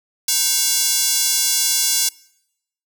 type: tone with high-pass filter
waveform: square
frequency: 311.2 Hz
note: D#4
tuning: in tune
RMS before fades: -18 dBFS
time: 0.28-2.09 s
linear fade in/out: 5 ms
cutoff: 5600 Hz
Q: 1.2
effects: noise-tail reverb RT60 0.8 s tail -24 dB re dry